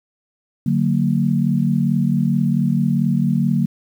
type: chord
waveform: sine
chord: D augmented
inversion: none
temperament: equal with one note detuned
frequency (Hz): 146.83 / 185 / 229.5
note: D3 / F#3 / A#3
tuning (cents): 0 / 0 / -27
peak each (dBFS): -19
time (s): 0.66-3.66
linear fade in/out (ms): 5
effects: 8-bit